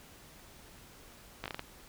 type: slowing click train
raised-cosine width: 0.3 ms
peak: -21 dBFS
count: 6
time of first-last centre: 1.44-1.594 s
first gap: 17 ms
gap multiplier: 1.3
effects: pink hiss -55 dBFS RMS until 1.88 s